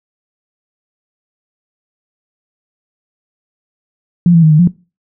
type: tone with pitch steps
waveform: sine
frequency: 174 / 166.2 / 156.7 / 152.7 / 176.2 Hz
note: F3 / E3 / D#3 / D#3 / F3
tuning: -6 / +15 / +13 / -32 / +16 cents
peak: -4 dBFS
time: 4.26-4.675 s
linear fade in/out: 2 ms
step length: 83 ms
effects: noise-tail reverb RT60 0.3 s tail -21 dB re dry